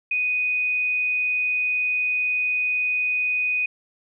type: tone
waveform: sine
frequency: 2489 Hz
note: D#7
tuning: in tune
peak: -20 dBFS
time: 0.11-3.66 s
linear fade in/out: 5 ms
effects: none